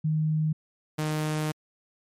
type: tone pair in turn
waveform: sine / sawtooth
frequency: 155.56 / 153.86 Hz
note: D#3 / D#3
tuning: 0 / -19 cents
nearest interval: unison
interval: 19 cents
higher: first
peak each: -22 dBFS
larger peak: neither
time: 0.04-0.53 / 0.98-1.52 s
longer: second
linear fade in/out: 10 ms
effects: MP3 64 kbps